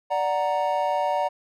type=chord; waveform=triangle; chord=D augmented; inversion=none; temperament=equal; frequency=587.3 / 740 / 932.3 Hz; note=D5 / F#5 / A#5; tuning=0 / 0 / 0 cents; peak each=-24 dBFS; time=0.1-1.29 s; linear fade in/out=20 ms; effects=none